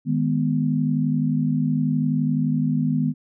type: chord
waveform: sine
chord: G# minor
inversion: second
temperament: equal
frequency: 155.56 / 207.7 / 246.9 Hz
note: D#3 / G#3 / B3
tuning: 0 / 0 / 0 cents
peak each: -22 / -26 / -22 dBFS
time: 0.05-3.14 s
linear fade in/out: 50 ms
effects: none